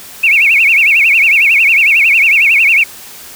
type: tone with vibrato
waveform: sine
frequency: 2447 Hz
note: D#7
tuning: 29 cents flat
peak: -5 dBFS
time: 0.23-2.84 s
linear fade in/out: 10 ms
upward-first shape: sine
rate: 11 Hz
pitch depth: 210 cents each way
effects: white hiss -32 dBFS RMS until 3.35 s